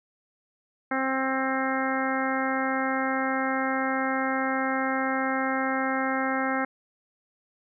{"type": "harmonic tone", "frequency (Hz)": 264.8, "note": "C4", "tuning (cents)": 21, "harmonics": [1, 2, 3, 4, 5, 6, 7, 8], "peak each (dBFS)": [-29, -32, -31, -36, -32, -33, -35, -36], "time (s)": [0.91, 6.65], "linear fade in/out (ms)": 5, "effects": []}